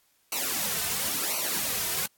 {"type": "noise with flanger", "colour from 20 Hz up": "white", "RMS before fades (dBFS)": -29, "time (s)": [0.32, 2.06], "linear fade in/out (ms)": 2, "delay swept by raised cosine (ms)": [0.57, 3.67], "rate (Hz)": 0.96, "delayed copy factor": -1, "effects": ["white hiss -67 dBFS RMS until 2.17 s", "AAC 64 kbps"]}